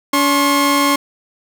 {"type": "tone pair together", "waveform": "sawtooth", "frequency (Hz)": [284.5, 1074], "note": ["C#4", "C6"], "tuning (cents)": [45, 45], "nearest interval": "octave + major seventh", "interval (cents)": 2300, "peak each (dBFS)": -11, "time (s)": [0.13, 0.96], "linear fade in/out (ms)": 5, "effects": []}